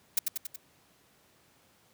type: noise with echo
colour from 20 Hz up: blue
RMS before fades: -24 dBFS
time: 0.17-0.19 s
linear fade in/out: 5 ms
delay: 93 ms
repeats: 4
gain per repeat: -4 dB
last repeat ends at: 0.562 s
effects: pink hiss -64 dBFS RMS until 1.93 s + high-pass 100 Hz 12 dB/octave